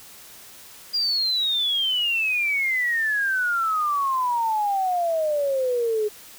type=exponential sweep; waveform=sine; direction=down; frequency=4863 to 415.3 Hz; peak=-20 dBFS; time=0.93-6.09 s; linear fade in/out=20 ms; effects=white hiss -45 dBFS RMS until 6.38 s